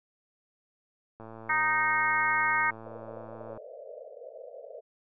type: click train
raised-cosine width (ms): 1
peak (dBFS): -31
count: 267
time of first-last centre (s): 1.2-3.575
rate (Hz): 112
type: harmonic tone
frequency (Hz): 310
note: D#4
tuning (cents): -6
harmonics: 3 / 4 / 5 / 6 / 7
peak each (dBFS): -30 / -30 / -30 / -30 / -30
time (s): 1.49-2.71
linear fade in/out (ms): 10
type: band-pass noise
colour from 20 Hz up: white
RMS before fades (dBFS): -45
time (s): 2.85-4.81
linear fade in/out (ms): 20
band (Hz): 450 to 650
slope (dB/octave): 96
effects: none